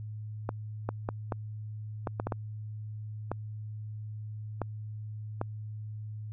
clicks, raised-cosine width 1 ms, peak -17 dBFS, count 11, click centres 0.491 / 0.89 / 1.089 / 1.322 / 2.072 / 2.199 / 2.27 / 2.322 / 3.316 / 4.617 / 5.414 s, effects added 107 Hz sine -37 dBFS peak until 6.32 s

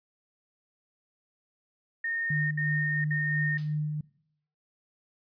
sine tone bursts, 1836 Hz, A#6, 27 cents flat, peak -28 dBFS, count 3, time 2.04-3.576 s, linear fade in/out 5 ms, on 470 ms, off 63 ms
sine tone with tremolo, 151.1 Hz, D3, 50 cents sharp, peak -26 dBFS, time 2.3-4.01 s, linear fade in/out 5 ms, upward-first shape sine, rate 2.9 Hz, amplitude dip 35%
blue noise with exponential decay, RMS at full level -39 dBFS, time 3.58-3.84 s, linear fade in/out 0 ms, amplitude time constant 56 ms
effects noise-tail reverb RT60 0.7 s tail -21 dB re dry + resampled to 11025 Hz

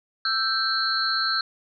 sine tone cluster, 1329 / 1565 / 4087 / 4330 Hz, E6 / G6 / C8 / C#8, +14 / -3 / -41 / -41 cents, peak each -27 dBFS, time 0.25-1.41 s, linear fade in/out 2 ms, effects none

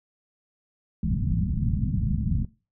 white low-pass noise, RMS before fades -25 dBFS, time 1.03-2.45 s, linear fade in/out 2 ms, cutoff 210 Hz, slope 48 dB/octave, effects noise-tail reverb RT60 0.3 s tail -19 dB re dry

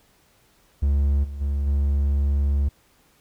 triangle tone with level steps, 70.5 Hz, C#2, 30 cents sharp, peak -15 / -28 / -19 / -16 dBFS, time 0.82-2.69 s, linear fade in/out 10 ms, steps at 1.23 / 1.4 / 1.66 s, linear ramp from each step 20 ms, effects pink hiss -60 dBFS RMS until 3.2 s

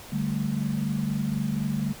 sine chord, D suspended fourth, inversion none, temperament equal, 146.83 / 196 / 220 Hz, D3 / G3 / A3, 0 / 0 / 0 cents, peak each -29 dBFS, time 0.12-1.93 s, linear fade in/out 10 ms, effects pink hiss -44 dBFS RMS until 2 s

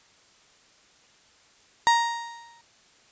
35% pulse tone with exponential decay, 935 Hz, A#5, 5 cents sharp, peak -13 dBFS, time 1.87-2.61 s, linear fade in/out 0 ms, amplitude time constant 160 ms, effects white hiss -58 dBFS RMS until 3.11 s + resampled to 16000 Hz

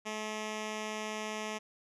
5% pulse tone with notch filter, 215 Hz, A3, 40 cents flat, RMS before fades -38 dBFS, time 0.05-1.59 s, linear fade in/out 20 ms, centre 1500 Hz, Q 1.9, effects low-pass 7000 Hz 12 dB/octave

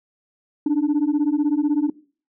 sine beating tone pair, 286.7 / 302.7 Hz, D4 / D#4, -42 / -48 cents, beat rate 16 Hz, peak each -18 dBFS, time 0.66-1.9 s, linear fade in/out 5 ms, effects noise-tail reverb RT60 0.4 s tail -20 dB re dry + tanh soft clip ceiling -14 dBFS

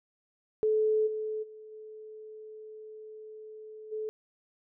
sine tone with level steps, 432.6 Hz, A4, 29 cents flat, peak -23 / -31 / -45 / -43 / -32 dBFS, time 0.63-4.09 s, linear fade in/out 0 ms, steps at 1.06 / 1.42 / 1.71 / 3.91 s, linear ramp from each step 20 ms, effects none

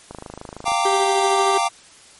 click train, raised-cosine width 1 ms, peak -19 dBFS, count 17, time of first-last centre 0.11-0.718 s, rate 26.3 Hz
square chord, G minor seventh, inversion third, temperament equal with one note detuned, 698.5 / 784 / 917.4 / 1174.7 Hz, F5 / G5 / Bb5 / D6, 0 / 0 / -28 / 0 cents, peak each -24 dBFS, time 0.65-1.69 s, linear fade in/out 20 ms
45% pulse tone with tremolo, 392 Hz, G4, in tune, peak -18 dBFS, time 0.85-1.58 s, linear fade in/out 5 ms, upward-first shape sine, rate 13 Hz, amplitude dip 40%
effects white hiss -47 dBFS RMS until 2.19 s + MP3 48 kbps

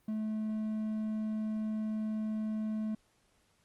triangle tone, 216.4 Hz, A3, 29 cents flat, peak -30 dBFS, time 0.08-2.95 s, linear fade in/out 5 ms, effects pink hiss -71 dBFS RMS until 3.64 s + Opus 32 kbps

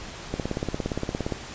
click train, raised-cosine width 2 ms, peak -13 dBFS, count 18, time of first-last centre 0.34-1.323 s, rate 17.3 Hz, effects pink hiss -39 dBFS RMS until 1.54 s + resampled to 16000 Hz

